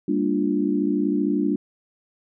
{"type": "chord", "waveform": "sine", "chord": "G minor seventh", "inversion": "none", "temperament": "equal with one note detuned", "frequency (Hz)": [200.5, 233.1, 293.7, 349.2], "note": ["G3", "Bb3", "D4", "F4"], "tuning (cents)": [39, 0, 0, 0], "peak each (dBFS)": [-25, -27, -22, -27], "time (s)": [0.08, 1.56], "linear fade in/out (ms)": 5, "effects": []}